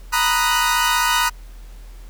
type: chord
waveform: sawtooth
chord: B major seventh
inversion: third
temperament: equal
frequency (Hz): 932.3 / 987.8 / 1244.5 / 1480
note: A#5 / B5 / D#6 / F#6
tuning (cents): 0 / 0 / 0 / 0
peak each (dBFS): -18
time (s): 0.12-1.3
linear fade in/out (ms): 20
effects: added 41 Hz sine -35 dBFS peak until 2.09 s + pink hiss -51 dBFS RMS until 2.09 s